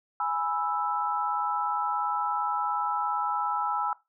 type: chord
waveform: sine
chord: E major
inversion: first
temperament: equal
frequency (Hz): 830.6 / 987.8 / 1318.5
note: G#5 / B5 / E6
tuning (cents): 0 / 0 / 0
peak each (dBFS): -30 / -32 / -29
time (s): 0.2-3.93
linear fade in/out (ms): 2
effects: noise-tail reverb RT60 0.2 s tail -18 dB re dry